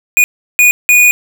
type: tone bursts at uneven times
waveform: square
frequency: 2459 Hz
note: D#7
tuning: 21 cents flat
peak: -5 dBFS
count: 3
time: 0.17-0.24 / 0.59-0.71 / 0.89-1.11 s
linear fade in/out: 0 ms
effects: none